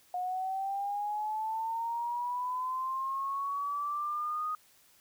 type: linear sweep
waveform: sine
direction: up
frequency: 719 to 1247 Hz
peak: -31 dBFS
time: 0.14-4.55 s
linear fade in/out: 2 ms
effects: white hiss -63 dBFS RMS until 5 s